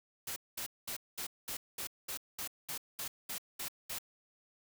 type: noise bursts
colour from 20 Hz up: white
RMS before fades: -40 dBFS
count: 13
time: 0.27-3.986 s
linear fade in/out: 5 ms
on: 92 ms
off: 210 ms
effects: none